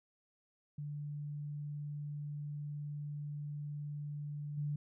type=tone with level steps; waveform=sine; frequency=146.83 Hz; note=D3; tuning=in tune; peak=-39 / -34 dBFS; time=0.78-4.76 s; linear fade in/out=5 ms; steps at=4.57 s; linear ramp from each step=10 ms; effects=none